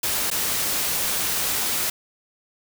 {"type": "noise with dropouts", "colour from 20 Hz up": "white", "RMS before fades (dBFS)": -24, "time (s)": [0.03, 1.9], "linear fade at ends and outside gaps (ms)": 5, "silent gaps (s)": [0.303, 0.312], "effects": []}